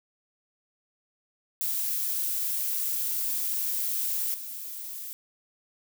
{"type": "noise with level steps", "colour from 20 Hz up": "violet", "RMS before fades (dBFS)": [-29, -38], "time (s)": [1.61, 5.13], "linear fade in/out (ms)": 0, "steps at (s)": 4.34, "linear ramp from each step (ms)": 2, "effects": []}